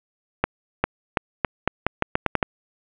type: accelerating click train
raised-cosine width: 0.5 ms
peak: -3 dBFS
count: 11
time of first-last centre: 0.44-2.428 s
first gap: 400 ms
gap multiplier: 0.83
effects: resampled to 8000 Hz + 7-bit